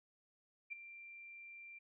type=tone with ADSR envelope; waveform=sine; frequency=2365 Hz; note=D7; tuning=12 cents sharp; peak=-39 dBFS; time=0.7-1.79 s; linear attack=25 ms; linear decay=11 ms; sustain=-12 dB; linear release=11 ms; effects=none